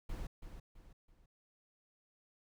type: noise with echo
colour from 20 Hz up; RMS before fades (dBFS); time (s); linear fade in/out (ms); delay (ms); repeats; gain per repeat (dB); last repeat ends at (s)
brown; -41; 0.09-0.27; 5; 330; 3; -8; 1.26
effects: none